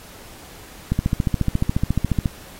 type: click train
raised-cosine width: 5 ms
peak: -6 dBFS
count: 20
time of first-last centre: 0.92-2.258 s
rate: 14.2 Hz
effects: pink hiss -43 dBFS RMS until 2.59 s + AAC 48 kbps